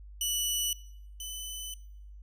15% pulse tone pair in turn, 2960 / 3010 Hz, F#7 / F#7, 0 / +29 cents, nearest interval unison, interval 29 cents, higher second, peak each -21 / -30 dBFS, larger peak first, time 0.21-0.73 / 1.2-1.74 s, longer second, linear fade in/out 2 ms, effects noise-tail reverb RT60 0.8 s tail -21 dB re dry + added 50 Hz sine -45 dBFS peak until 2.22 s

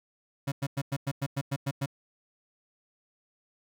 35% pulse tone bursts, 138.59 Hz, C#3, in tune, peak -26 dBFS, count 10, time 0.47-1.861 s, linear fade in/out 10 ms, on 50 ms, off 99 ms, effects none

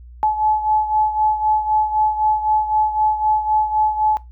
sine beating tone pair, 857 / 860.9 Hz, A5 / A5, -46 / -38 cents, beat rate 3.9 Hz, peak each -16 / -22 dBFS, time 0.23-4.17 s, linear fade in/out 0 ms, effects noise-tail reverb RT60 0.2 s tail -20 dB re dry + added 60 Hz sine -37 dBFS peak until 4.31 s

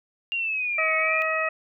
sine exponential two-way sweep, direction down then up, 2800 to 2200 to 2471 Hz, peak -24 dBFS, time 0.32-1.22 s, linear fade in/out 0 ms, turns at 0.96 s
harmonic tone, 636 Hz, D#5, 38 cents sharp, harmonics 1 / 2 / 3 / 4, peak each -28 / -28 / -28 / -28 dBFS, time 0.78-1.49 s, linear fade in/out 5 ms
effects none

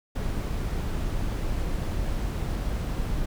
brown noise, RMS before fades -28 dBFS, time 0.15-3.26 s, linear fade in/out 10 ms, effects none

